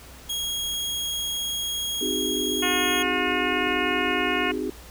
sawtooth tone, 3287 Hz, G#7, 19 cents flat, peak -23 dBFS, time 0.29-3.03 s, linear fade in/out 10 ms
sine chord, Ab dominant seventh, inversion first, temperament equal with one note detuned, 261.6 / 311.1 / 370 / 411 Hz, C4 / Eb4 / Gb4 / Ab4, 0 / 0 / 0 / -18 cents, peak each -31 dBFS, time 2.01-4.7 s, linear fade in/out 5 ms
harmonic tone, 359.5 Hz, F#4, 50 cents flat, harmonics 2 / 3 / 4 / 5 / 6 / 7 / 8, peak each -31 / -31 / -31 / -31 / -31 / -31 / -31 dBFS, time 2.62-4.52 s, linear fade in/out 10 ms
effects added 60 Hz sine -46 dBFS peak until 4.9 s + pink hiss -46 dBFS RMS until 4.9 s

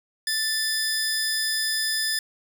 sawtooth tone pair together, 1765 / 5015 Hz, A6 / D#8, +5 / +13 cents, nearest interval octave + tritone, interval 1808 cents, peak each -23 dBFS, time 0.27-2.19 s, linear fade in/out 2 ms, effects none

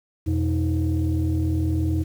sine tone cluster, 85.1 / 124.5 / 315 Hz, F2 / B2 / D#4, -44 / +14 / +21 cents, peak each -20 / -26 / -24 dBFS, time 0.26-2.04 s, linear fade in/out 20 ms, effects tanh soft clip ceiling -15 dBFS + 8-bit

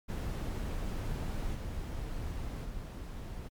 brown noise with level steps, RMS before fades -35 / -38 / -41 dBFS, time 0.08-3.49 s, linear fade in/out 20 ms, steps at 1.54 / 2.64 s, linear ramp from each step 20 ms, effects MP3 96 kbps

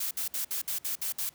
blue noise bursts, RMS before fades -32 dBFS, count 8, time 0-1.293 s, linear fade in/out 5 ms, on 110 ms, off 59 ms, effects pink hiss -60 dBFS RMS until 1.34 s + high-pass 80 Hz 12 dB/octave

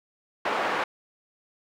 pink band-pass noise, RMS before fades -27 dBFS, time 0.45-0.84 s, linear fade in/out 5 ms, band 600 to 1700 Hz, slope 12 dB/octave, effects none

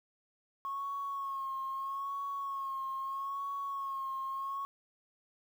sine tone with vibrato, 1093 Hz, C#6, 25 cents flat, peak -34 dBFS, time 0.65-4.65 s, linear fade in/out 0 ms, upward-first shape sine, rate 0.78 Hz, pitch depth 35 cents each way, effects tanh soft clip ceiling -30 dBFS + 10-bit

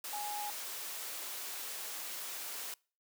sine tone in noise, 830.6 Hz, G#5, in tune, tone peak -38 dBFS, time 0.13-0.5 s, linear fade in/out 2 ms, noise white, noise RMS -42 dBFS, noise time 0.04-2.74 s, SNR +1 dB, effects noise-tail reverb RT60 0.4 s tail -26 dB re dry + high-pass 400 Hz 12 dB/octave

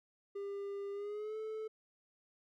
triangle tone with pitch glide, 400.1 to 436.3 Hz, G4 to A4, +35 to -15 cents, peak -37 dBFS, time 0.35-1.68 s, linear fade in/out 10 ms, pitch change +150 cents, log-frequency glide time 0.92-1.37 s, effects none

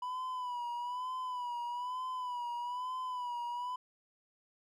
triangle tone with vibrato, 987.8 Hz, B5, in tune, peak -34 dBFS, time 0.02-3.76 s, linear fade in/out 5 ms, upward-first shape sine, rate 1.1 Hz, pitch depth 58 cents each way, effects none

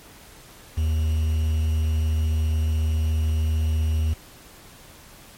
triangle tone with quantisation, 78.5 Hz, D#2, 16 cents sharp, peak -17 dBFS, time 0.77-4.14 s, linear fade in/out 10 ms, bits 7, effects pink hiss -47 dBFS RMS until 5.37 s + MP3 64 kbps

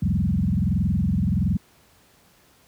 sine tone with frequency modulation, 135.5 Hz, C#3, 39 cents flat, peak -18 dBFS, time 0.02-1.57 s, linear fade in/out 5 ms, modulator 21.4 Hz, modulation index 3.5, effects pink hiss -57 dBFS RMS until 2.67 s + high-pass 60 Hz 12 dB/octave

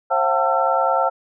sine tone cluster, 534 / 687 / 757 / 894 / 1343 Hz, C5 / F5 / F#5 / A5 / E6, +35 / -29 / +39 / +27 / +32 cents, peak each -22 dBFS, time 0.1-1.1 s, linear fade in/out 20 ms, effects none

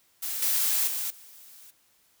blue noise with level steps, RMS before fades -32 / -25 / -31 / -50 dBFS, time 0.22-1.71 s, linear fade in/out 10 ms, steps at 0.42 / 0.87 / 1.1 s, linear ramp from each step 5 ms, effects white hiss -65 dBFS RMS until 2.2 s

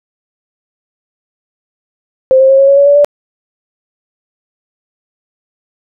sine tone with pitch steps, 523.3 / 531.2 / 539.3 / 547.4 / 555.7 / 564.1 / 572.6 / 581.3 Hz, C5 / C5 / C#5 / C#5 / C#5 / C#5 / D5 / D5, 0 / +26 / -48 / -22 / +4 / +30 / -44 / -18 cents, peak -3 dBFS, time 2.31-3.046 s, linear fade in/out 0 ms, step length 92 ms, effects none

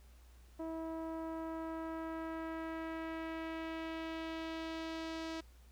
sawtooth tone with low-pass filter sweep, 324.2 Hz, E4, 29 cents flat, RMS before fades -42 dBFS, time 0.59-5.41 s, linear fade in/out 10 ms, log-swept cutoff 800 to 5100 Hz, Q 1.3, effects added 60 Hz sine -57 dBFS peak until 5.71 s + pink hiss -68 dBFS RMS until 5.71 s

